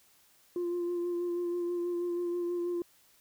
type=tone with vibrato; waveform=sine; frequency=349.2 Hz; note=F4; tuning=in tune; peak=-28 dBFS; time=0.56-2.82 s; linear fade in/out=2 ms; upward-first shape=sine; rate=6.2 Hz; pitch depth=20 cents each way; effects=tanh soft clip ceiling -28 dBFS + white hiss -64 dBFS RMS until 3.2 s